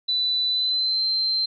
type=tone with pitch glide; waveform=sine; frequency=3984 to 4122 Hz; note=B7 to C8; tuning=+14 to -27 cents; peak=-20 dBFS; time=0.08-1.46 s; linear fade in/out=10 ms; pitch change=+59 cents; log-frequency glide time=0.49-1.03 s; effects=none